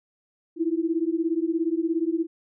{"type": "beating tone pair", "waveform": "sine", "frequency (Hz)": [321, 338], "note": ["E4", "E4"], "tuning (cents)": [-46, 43], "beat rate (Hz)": 17, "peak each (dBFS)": -25, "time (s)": [0.56, 2.27], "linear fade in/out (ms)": 50, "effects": []}